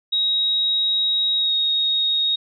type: tone with pitch glide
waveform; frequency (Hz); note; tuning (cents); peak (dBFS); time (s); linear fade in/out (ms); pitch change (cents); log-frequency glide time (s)
sine; 3799 to 3749; A#7 to A#7; +32 to +9; -17; 0.12-2.36; 10; -23; 1.36-1.53
effects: none